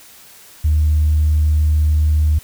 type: tone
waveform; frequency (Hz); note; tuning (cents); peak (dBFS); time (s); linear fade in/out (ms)
sine; 76.4; D#2; -31; -10; 0.64-2.39; 10
effects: tanh soft clip ceiling -7 dBFS + white hiss -43 dBFS RMS until 2.43 s